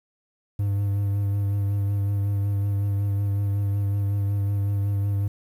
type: tone with vibrato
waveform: triangle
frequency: 100.5 Hz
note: G2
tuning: 44 cents sharp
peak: -19 dBFS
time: 0.59-5.28 s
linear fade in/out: 5 ms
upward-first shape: sine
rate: 5.4 Hz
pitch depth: 20 cents each way
effects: 9-bit